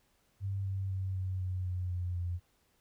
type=tone with pitch steps; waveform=sine; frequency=98 / 96.48 / 94.99 / 93.52 / 92.07 / 90.65 / 89.25 / 87.86 Hz; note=G2 / G2 / F#2 / F#2 / F#2 / F#2 / F2 / F2; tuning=0 / -27 / +46 / +19 / -8 / -35 / +38 / +11 cents; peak=-32 dBFS; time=0.4-2.4 s; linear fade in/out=50 ms; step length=250 ms; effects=pink hiss -72 dBFS RMS until 2.8 s